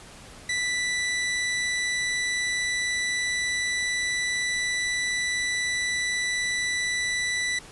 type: tone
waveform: sawtooth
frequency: 1976 Hz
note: B6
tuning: in tune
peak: -21 dBFS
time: 0.49-7.59 s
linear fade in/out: 5 ms
effects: pink hiss -46 dBFS RMS until 7.71 s + resampled to 24000 Hz